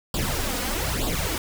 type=noise with flanger; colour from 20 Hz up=pink; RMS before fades=-26 dBFS; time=0.14-1.38 s; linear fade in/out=2 ms; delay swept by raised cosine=0.24 to 4.14 ms; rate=1.1 Hz; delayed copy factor=+0.75; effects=none